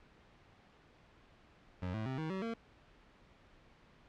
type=tone with pitch steps; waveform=25% pulse; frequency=90.8 / 109.23 / 131.41 / 158.09 / 190.19 / 228.8 Hz; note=F#2 / A2 / C3 / D#3 / F#3 / A#3; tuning=-32 / -12 / +8 / +28 / +48 / -32 cents; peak=-33 dBFS; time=1.82-2.54 s; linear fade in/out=5 ms; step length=120 ms; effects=pink hiss -63 dBFS RMS until 4.08 s + low-pass 3000 Hz 12 dB/octave